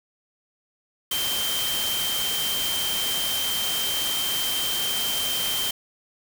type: tone in noise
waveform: sine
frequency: 3136 Hz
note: G7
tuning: in tune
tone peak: -26 dBFS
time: 1.11-5.71 s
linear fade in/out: 5 ms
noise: white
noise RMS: -28 dBFS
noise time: 1.11-5.71 s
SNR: -1 dB
effects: none